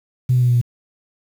sine tone with pitch steps, 126.6 / 125 / 123.42 / 121.86 / 120.33 Hz, B2 / B2 / B2 / B2 / B2, +43 / +21 / -1 / -23 / -45 cents, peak -11 dBFS, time 0.29-0.615 s, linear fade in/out 10 ms, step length 65 ms, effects tanh soft clip ceiling -7 dBFS + 7-bit

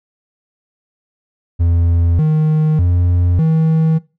triangle tone with pitch steps, 85.1 / 155.2 / 88.1 / 160 Hz, F2 / D#3 / F2 / D#3, -44 / -4 / +16 / +49 cents, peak -8 dBFS, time 1.59-3.99 s, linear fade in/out 20 ms, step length 600 ms, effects noise-tail reverb RT60 0.3 s tail -21 dB re dry

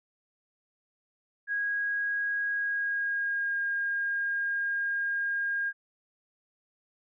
sine tone with pitch glide, 1645 to 1618.6 Hz, G#6 to G#6, -17 to -45 cents, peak -27 dBFS, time 1.47-5.73 s, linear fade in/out 50 ms, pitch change -28 cents, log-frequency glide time 2.52-3.63 s, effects none

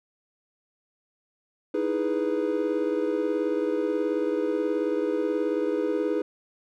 triangle chord, E major seventh, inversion third, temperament equal, 311.1 / 329.6 / 415.3 / 493.9 Hz, D#4 / E4 / G#4 / B4, 0 / 0 / 0 / 0 cents, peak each -27 / -30 / -26 / -27 dBFS, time 1.74-6.22 s, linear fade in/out 5 ms, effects none

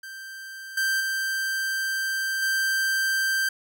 45% pulse tone with level steps, 1568 Hz, G6, in tune, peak -37 / -22 / -25 / -22 dBFS, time 0.03-3.49 s, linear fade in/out 5 ms, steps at 0.77 / 1 / 2.42 s, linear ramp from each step 5 ms, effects none

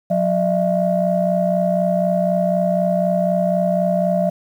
sine tone cluster, 181.6 / 605 / 669 Hz, F#3 / D#5 / E5, -32 / -49 / +25 cents, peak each -19 dBFS, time 0.1-4.3 s, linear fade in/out 10 ms, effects tanh soft clip ceiling -6 dBFS + 8-bit

